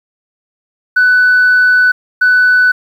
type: tone pair in turn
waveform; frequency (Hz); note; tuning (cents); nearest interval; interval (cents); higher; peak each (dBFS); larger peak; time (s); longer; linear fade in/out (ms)
sine; 1494 / 1494; F#6 / F#6; +16 / +16; unison; 0; neither; -4; neither; 0.96-1.92 / 2.21-2.72; first; 10
effects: tanh soft clip ceiling -3 dBFS + 7-bit